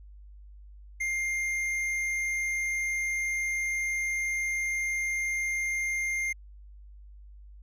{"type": "tone with tanh clipping", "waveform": "sine", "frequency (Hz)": 2111, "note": "C7", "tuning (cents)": 15, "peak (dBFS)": -29, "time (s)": [1, 6.33], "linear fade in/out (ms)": 10, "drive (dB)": 10, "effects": ["added 50 Hz sine -46 dBFS peak until 7.62 s"]}